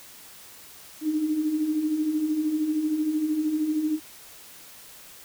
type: beating tone pair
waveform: sine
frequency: 296.3 / 309.3 Hz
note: D4 / D#4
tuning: +15 / -10 cents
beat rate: 13 Hz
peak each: -32 / -23 dBFS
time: 1.01-4 s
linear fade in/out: 50 ms
effects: white hiss -47 dBFS RMS until 5.24 s